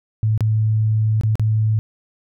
sine tone with dropouts, 109 Hz, A2, 16 cents flat, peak -14 dBFS, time 0.23-1.79 s, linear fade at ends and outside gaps 0 ms, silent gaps 0.377-0.407 / 1.211-1.235 / 1.355-1.396 s, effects none

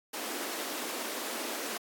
pink high-pass noise, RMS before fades -37 dBFS, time 0.13-1.78 s, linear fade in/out 10 ms, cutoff 240 Hz, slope 48 dB/octave, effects AAC 64 kbps

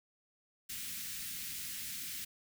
white band-stop noise, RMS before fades -42 dBFS, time 0.69-2.25 s, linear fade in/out 10 ms, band 260 to 1700 Hz, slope 24 dB/octave, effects none

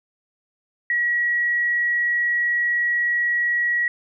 sine tone, 1917 Hz, A#6, 48 cents sharp, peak -18 dBFS, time 0.9-3.88 s, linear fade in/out 2 ms, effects none

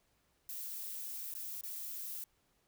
violet noise with dropouts, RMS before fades -43 dBFS, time 0.49-2.24 s, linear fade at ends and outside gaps 2 ms, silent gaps 1.34-1.351 / 1.611-1.635 s, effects pink hiss -75 dBFS RMS until 2.67 s

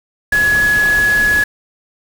sine tone in noise, 1689 Hz, G#6, 29 cents sharp, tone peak -10 dBFS, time 0.32-1.44 s, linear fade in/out 5 ms, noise pink, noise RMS -24 dBFS, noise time 0.32-1.44 s, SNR +11 dB, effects none

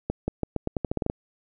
accelerating click train, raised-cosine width 2 ms, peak -12 dBFS, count 12, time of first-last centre 0.1-1.099 s, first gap 180 ms, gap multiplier 0.85, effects none

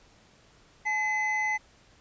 triangle tone pair together, 854 / 2033 Hz, G#5 / B6, +48 / +50 cents, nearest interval octave + minor third, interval 1502 cents, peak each -29 / -25 dBFS, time 0.85-1.58 s, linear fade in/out 20 ms, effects pink hiss -59 dBFS RMS until 2 s + resampled to 16000 Hz

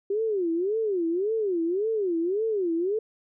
sine tone with vibrato, 384.2 Hz, G4, 35 cents flat, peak -23 dBFS, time 0.1-2.99 s, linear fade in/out 5 ms, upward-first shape sine, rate 1.8 Hz, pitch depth 270 cents each way, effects none

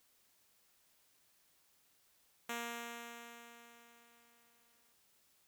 5% pulse tone with exponential decay, 235.1 Hz, A#3, 15 cents sharp, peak -27 dBFS, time 2.49-4.93 s, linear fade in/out 5 ms, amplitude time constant 530 ms, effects white hiss -72 dBFS RMS until 5.47 s

